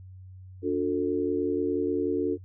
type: tone cluster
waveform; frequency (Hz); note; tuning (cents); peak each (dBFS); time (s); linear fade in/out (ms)
sine; 289 / 359.3 / 445.6; D4 / F4 / A4; -28 / +49 / +22; -28; 0.62-2.38; 50
effects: noise-tail reverb RT60 0.1 s tail -21 dB re dry + added 93 Hz sine -43 dBFS peak until 2.44 s